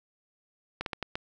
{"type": "slowing click train", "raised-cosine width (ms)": 0.3, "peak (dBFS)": -16, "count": 5, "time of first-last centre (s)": [0.81, 1.155], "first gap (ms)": 52, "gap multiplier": 1.35, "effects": []}